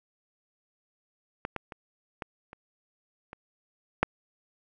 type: clicks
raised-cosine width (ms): 0.5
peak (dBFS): -16 / -17 / -25 / -19 / -29 / -26 / -6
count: 7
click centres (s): 1.451 / 1.563 / 1.722 / 2.222 / 2.531 / 3.331 / 4.03
effects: none